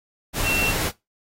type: tone in noise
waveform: sine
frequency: 2713 Hz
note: E7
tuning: 49 cents sharp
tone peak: -21 dBFS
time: 0.43-0.74 s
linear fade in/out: 50 ms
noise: pink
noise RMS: -25 dBFS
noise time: 0.33-0.92 s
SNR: +1 dB
effects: noise-tail reverb RT60 0.2 s tail -20 dB re dry + AAC 48 kbps